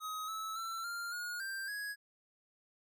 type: tone with pitch steps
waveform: square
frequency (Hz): 1264 / 1303 / 1342 / 1394 / 1439 / 1578 / 1665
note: D#6 / E6 / E6 / F6 / F#6 / G6 / G#6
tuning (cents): +27 / -20 / +31 / -4 / -49 / +11 / +4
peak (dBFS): -39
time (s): 0-1.96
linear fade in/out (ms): 50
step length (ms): 280
effects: none